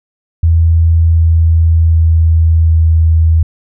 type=tone with pitch steps; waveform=sine; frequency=82.41 / 81.94 / 81.46 / 80.99 Hz; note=E2 / E2 / E2 / E2; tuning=0 / -10 / -20 / -30 cents; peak=-5 dBFS; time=0.43-3.43 s; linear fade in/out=5 ms; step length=750 ms; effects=none